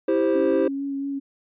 triangle chord, C major, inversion first, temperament just, 327 / 392.4 / 523.3 Hz, E4 / G4 / C5, -14 / +2 / 0 cents, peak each -20 dBFS, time 0.08-0.68 s, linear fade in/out 5 ms
sine tone with vibrato, 277.2 Hz, C#4, in tune, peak -25 dBFS, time 0.34-1.2 s, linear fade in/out 20 ms, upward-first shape sine, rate 4.4 Hz, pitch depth 14 cents each way
effects tanh soft clip ceiling -8 dBFS + resampled to 8000 Hz

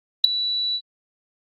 sine tone with ADSR envelope, 3943 Hz, B7, 4 cents flat, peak -4 dBFS, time 0.24-0.81 s, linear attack 4 ms, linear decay 8 ms, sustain -17 dB, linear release 59 ms, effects tanh soft clip ceiling -1 dBFS + Opus 32 kbps

